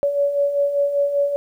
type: beating tone pair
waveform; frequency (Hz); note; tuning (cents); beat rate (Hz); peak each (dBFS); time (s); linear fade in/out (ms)
sine; 564 / 569.1; C#5 / C#5; +30 / +45; 5.1; -25 / -17; 0.03-1.36; 0
effects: 9-bit